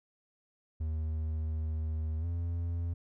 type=tone with pitch glide; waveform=triangle; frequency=78.6 to 85.22 Hz; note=D#2 to F2; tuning=+18 to -42 cents; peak=-29 dBFS; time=0.8-2.94 s; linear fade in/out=10 ms; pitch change=+140 cents; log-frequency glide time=2.2-2.25 s; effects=none